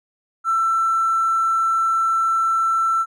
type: tone with hard clipping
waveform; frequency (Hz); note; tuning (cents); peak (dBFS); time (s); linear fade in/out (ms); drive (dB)
triangle; 1337; E6; +24; -16; 0.44-3.06; 50; 3
effects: none